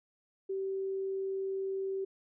sine tone, 386.1 Hz, G4, 26 cents flat, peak -32 dBFS, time 0.49-2.05 s, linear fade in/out 10 ms, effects none

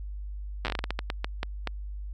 slowing click train, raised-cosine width 0.3 ms, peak -13 dBFS, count 15, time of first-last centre 0.65-1.673 s, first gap 8 ms, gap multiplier 1.3, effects added 50 Hz sine -34 dBFS peak until 2.13 s

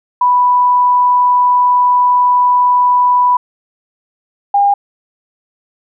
sine tone pair in turn, 987.8 / 806 Hz, B5 / G5, 0 / +48 cents, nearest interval major third, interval 352 cents, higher first, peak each -7 dBFS, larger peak neither, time 0.21-3.37 / 4.54-4.74 s, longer first, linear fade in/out 5 ms, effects none

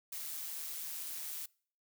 blue noise with amplitude modulation, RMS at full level -40 dBFS, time 0.12-1.46 s, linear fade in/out 5 ms, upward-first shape sine, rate 157 Hz, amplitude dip 45%, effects noise-tail reverb RT60 0.5 s tail -25 dB re dry

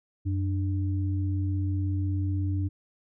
sine tone pair together, 93.14 / 295.7 Hz, F#2 / D4, +12 / +12 cents, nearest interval octave + minor sixth, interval 2000 cents, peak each -25 / -34 dBFS, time 0.25-2.69 s, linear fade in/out 20 ms, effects none

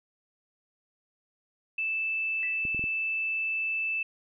sine tone, 2637 Hz, E7, in tune, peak -27 dBFS, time 1.78-4.03 s, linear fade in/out 5 ms
sine tone with exponential decay, 1975.5 Hz, B6, in tune, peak -35 dBFS, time 2.43-2.7 s, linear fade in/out 0 ms, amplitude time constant 58 ms
clicks, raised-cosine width 3 ms, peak -27 dBFS, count 4, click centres 2.652 / 2.747 / 2.794 / 2.84 s
effects none

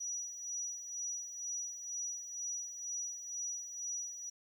sine tone with tremolo, 5840 Hz, F#8, 24 cents flat, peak -36 dBFS, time 0-4.3 s, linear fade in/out 10 ms, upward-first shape sine, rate 2.1 Hz, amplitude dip 60%, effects 11-bit

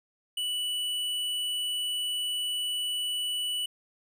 sine tone with hard clipping, 2960 Hz, F#7, in tune, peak -30 dBFS, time 0.37-3.66 s, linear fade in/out 5 ms, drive 10 dB, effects none

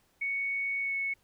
sine tone with pitch glide, 2223 to 2206 Hz, C#7 to C#7, +4 to -9 cents, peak -29 dBFS, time 0.21-1.14 s, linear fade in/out 10 ms, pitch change -13 cents, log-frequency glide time 0.81-0.94 s, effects pink hiss -69 dBFS RMS until 1.23 s

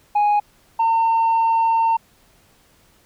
sine tone pair in turn, 829 / 908.4 Hz, G#5 / A#5, -3 / -45 cents, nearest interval major second, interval 158 cents, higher second, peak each -11 / -12 dBFS, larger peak first, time 0.15-0.4 / 0.79-1.97 s, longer second, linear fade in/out 10 ms, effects tanh soft clip ceiling -13 dBFS + pink hiss -56 dBFS RMS until 3.05 s

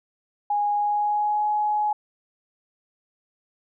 sine tone with pitch glide, 825 to 841.4 Hz, G#5 to G#5, -12 to +22 cents, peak -20 dBFS, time 0.5-1.93 s, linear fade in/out 5 ms, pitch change +34 cents, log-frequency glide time 0.72-1.46 s, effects none

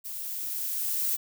violet noise with level ramp, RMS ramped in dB -37 to -27 dBFS, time 0.04-1.17 s, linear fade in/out 20 ms, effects none

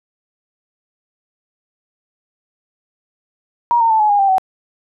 sine tone with pitch steps, 949 / 914 / 880.3 / 847.9 / 816.7 / 786.6 / 757.6 Hz, A#5 / A#5 / A5 / G#5 / G#5 / G5 / F#5, +31 / -34 / +1 / +36 / -29 / +6 / +41 cents, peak -10 dBFS, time 3.71-4.382 s, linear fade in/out 0 ms, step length 96 ms, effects none

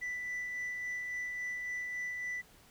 sine tone with tremolo, 1980 Hz, B6, 4 cents sharp, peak -32 dBFS, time 0.01-2.42 s, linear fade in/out 20 ms, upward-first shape sine, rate 3.6 Hz, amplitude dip 35%, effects tanh soft clip ceiling -34 dBFS + pink hiss -61 dBFS RMS until 2.7 s

